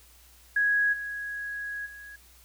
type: tone with level steps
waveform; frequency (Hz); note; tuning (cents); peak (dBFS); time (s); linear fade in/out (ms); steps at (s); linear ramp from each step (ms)
sine; 1661.2; G#6; 0; -21 / -32 / -42; 0.56-2.16; 5; 0.92 / 1.85; 20
effects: added 60 Hz sine -57 dBFS peak until 2.44 s + white hiss -57 dBFS RMS until 2.44 s